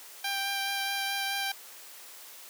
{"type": "tone with vibrato", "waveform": "10% pulse", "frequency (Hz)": 790, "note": "G5", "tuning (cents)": 13, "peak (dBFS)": -21, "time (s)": [0.24, 1.52], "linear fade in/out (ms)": 5, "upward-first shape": "sine", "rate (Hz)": 4.7, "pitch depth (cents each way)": 11, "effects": ["white hiss -48 dBFS RMS until 2.49 s", "high-pass 400 Hz 12 dB/octave"]}